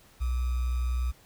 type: tone with sample-and-hold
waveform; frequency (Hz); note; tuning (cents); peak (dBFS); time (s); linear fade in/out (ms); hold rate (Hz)
sine; 61.74; B1; 0; -25; 0.2-1.12; 20; 1225
effects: pink hiss -58 dBFS RMS until 1.25 s